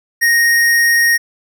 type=tone; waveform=square; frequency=1864.7 Hz; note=A#6; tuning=in tune; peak=-10 dBFS; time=0.21-1.18 s; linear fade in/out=20 ms; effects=none